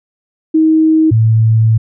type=tone pair in turn; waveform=sine; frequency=316.6 / 111.52 Hz; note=D#4 / A2; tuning=+30 / +24 cents; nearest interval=octave + tritone; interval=1806 cents; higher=first; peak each=-6 dBFS; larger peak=neither; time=0.54-1.11 / 1.11-1.78 s; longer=second; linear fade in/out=10 ms; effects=none